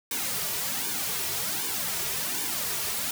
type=noise with flanger; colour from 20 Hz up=white; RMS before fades=-30 dBFS; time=0.11-3.11 s; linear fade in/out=2 ms; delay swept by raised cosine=1.5 to 3.9 ms; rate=1.3 Hz; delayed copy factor=-0.95; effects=none